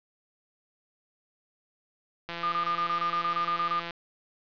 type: click train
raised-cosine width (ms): 0.3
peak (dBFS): -20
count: 276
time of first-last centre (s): 2.29-3.908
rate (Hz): 170
type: tone bursts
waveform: sine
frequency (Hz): 1210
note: D#6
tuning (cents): -49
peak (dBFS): -25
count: 12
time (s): 2.43-3.798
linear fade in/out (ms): 5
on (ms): 92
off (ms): 24
effects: resampled to 11025 Hz + 8-bit